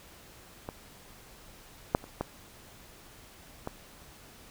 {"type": "clicks", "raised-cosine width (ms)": 1, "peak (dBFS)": [-22, -8, -30, -16, -20], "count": 5, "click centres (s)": [0.689, 1.949, 2.041, 2.21, 3.674], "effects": ["pink hiss -53 dBFS RMS until 4.5 s"]}